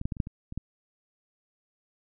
clicks, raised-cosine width 5 ms, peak -22 / -16 / -18 / -28 / -13 / -25 / -26 / -19 dBFS, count 8, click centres 0.014 / 0.055 / 0.122 / 0.168 / 0.202 / 0.271 / 0.524 / 0.576 s, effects none

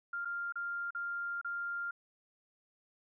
sine tone with dropouts, 1396.9 Hz, F6, in tune, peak -35 dBFS, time 0.13-1.91 s, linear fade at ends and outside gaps 5 ms, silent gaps 0.249-0.254 / 0.524-0.556 / 0.907-0.948 / 1.414-1.446 s, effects none

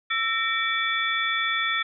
sine tone cluster, 1330 / 1840 / 2303 / 3454 Hz, E6 / A#6 / D7 / A7, +15 / -23 / -34 / -33 cents, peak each -28 dBFS, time 0.1-1.83 s, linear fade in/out 10 ms, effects none

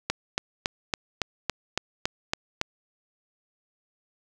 click train, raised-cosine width 0.2 ms, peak -7 dBFS, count 10, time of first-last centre 0.1-2.614 s, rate 3.58 Hz, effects none

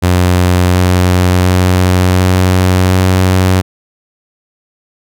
sawtooth tone with pitch steps, 90 / 90.73 / 91.47 / 92.21 / 92.96 Hz, F#2 / F#2 / F#2 / F#2 / F#2, -47 / -33 / -19 / -5 / +9 cents, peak -3 dBFS, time 0.02-3.62 s, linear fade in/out 20 ms, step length 720 ms, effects none

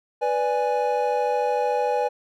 triangle chord, G# diminished, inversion first, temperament equal, 493.9 / 587.3 / 830.6 Hz, B4 / D5 / G#5, 0 / 0 / 0 cents, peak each -22 / -25 / -22 dBFS, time 0.21-2.09 s, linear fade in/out 20 ms, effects none

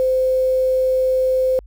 sine tone with quantisation, 517 Hz, C5, 21 cents flat, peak -14 dBFS, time 0-1.59 s, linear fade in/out 0 ms, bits 7, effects added 50 Hz sine -39 dBFS peak until 1.66 s

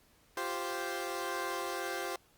15% pulse chord, F suspended second, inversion none, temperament equal, 349.2 / 392 / 523.3 Hz, F4 / G4 / C5, 0 / 0 / 0 cents, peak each -33 dBFS, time 0.37-2.16 s, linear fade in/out 2 ms, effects pink hiss -66 dBFS RMS until 2.37 s + Opus 48 kbps

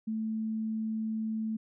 sine tone, 220 Hz, A3, in tune, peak -30 dBFS, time 0.07-1.57 s, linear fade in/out 10 ms, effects none

